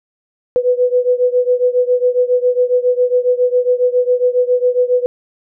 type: beating tone pair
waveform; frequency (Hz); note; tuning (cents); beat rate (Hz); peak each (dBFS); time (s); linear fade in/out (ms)
sine; 493.9 / 501.2; B4 / B4; 0 / +25; 7.3; -13 / -15; 0.56-5.06; 0
effects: none